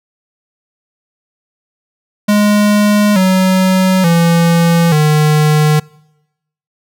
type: tone with pitch steps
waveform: square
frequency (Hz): 207.7 / 187.19 / 168.7 / 152.05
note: G#3 / F#3 / E3 / D#3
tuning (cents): 0 / +20 / +40 / -40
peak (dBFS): -8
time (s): 2.28-5.8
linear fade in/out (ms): 10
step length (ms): 880
effects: noise-tail reverb RT60 0.9 s tail -25 dB re dry